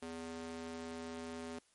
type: tone with high-pass filter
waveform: square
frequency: 82.5 Hz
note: E2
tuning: 2 cents sharp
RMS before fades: -45 dBFS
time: 0.02-1.59 s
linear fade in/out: 5 ms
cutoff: 290 Hz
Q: 1.6
effects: white hiss -71 dBFS RMS until 1.74 s + MP3 48 kbps